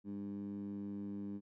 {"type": "tone with band-pass filter", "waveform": "15% pulse", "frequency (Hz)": 100.7, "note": "G2", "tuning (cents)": 47, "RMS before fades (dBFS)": -43, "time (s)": [0.04, 1.41], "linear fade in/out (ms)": 50, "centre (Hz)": 240, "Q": 6.9, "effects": []}